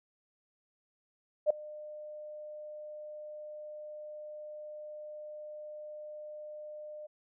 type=tone with ADSR envelope; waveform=sine; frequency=604 Hz; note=D5; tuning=48 cents sharp; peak=-19 dBFS; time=1.46-7.07 s; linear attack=42 ms; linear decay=4 ms; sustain=-23 dB; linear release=13 ms; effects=none